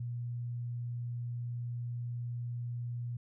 sine tone, 120.2 Hz, B2, 46 cents flat, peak -35 dBFS, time 0-3.17 s, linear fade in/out 5 ms, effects none

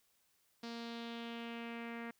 sawtooth tone with low-pass filter sweep, 233.1 Hz, A#3, in tune, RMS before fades -45 dBFS, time 0.63-2.11 s, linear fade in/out 5 ms, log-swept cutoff 4700 to 2000 Hz, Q 2.9, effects white hiss -75 dBFS RMS until 2.19 s

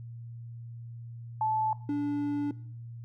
sine / triangle tone pair in turn, 871 / 289.7 Hz, A5 / D4, -18 / -24 cents, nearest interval octave + perfect fifth, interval 1906 cents, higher first, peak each -25 dBFS, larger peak neither, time 1.41-1.73 / 1.89-2.51 s, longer second, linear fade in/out 2 ms, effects noise-tail reverb RT60 0.6 s tail -19 dB re dry + added 117 Hz sine -40 dBFS peak until 3.04 s

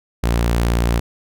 sawtooth tone, 58.27 Hz, A#1, in tune, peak -11 dBFS, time 0.23-1 s, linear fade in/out 10 ms, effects none

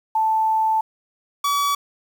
sine / 45% pulse tone pair in turn, 880 / 1140.7 Hz, A5 / C#6, 0 / +49 cents, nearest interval major third, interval 449 cents, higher second, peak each -16 / -18 dBFS, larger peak first, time 0.15-0.81 / 1.44-1.75 s, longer first, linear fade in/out 5 ms, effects 8-bit

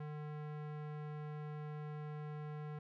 square tone with low-pass filter, 150.4 Hz, D3, 42 cents sharp, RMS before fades -45 dBFS, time 0-2.79 s, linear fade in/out 5 ms, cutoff 1700 Hz, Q 0.82, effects none

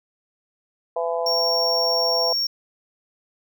harmonic tone, 167.8 Hz, E3, 31 cents sharp, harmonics 3 / 4 / 5 / 6, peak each -25 / -25 / -31 / -32 dBFS, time 0.96-2.33 s, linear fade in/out 5 ms
triangle tone, 5520 Hz, F8, 21 cents flat, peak -19 dBFS, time 1.26-2.47 s, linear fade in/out 5 ms
effects none

